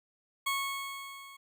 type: tone with level ramp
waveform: 20% pulse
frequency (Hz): 1100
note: C#6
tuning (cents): -14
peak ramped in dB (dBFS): -23 to -44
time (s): 0.46-1.37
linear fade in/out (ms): 10
effects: none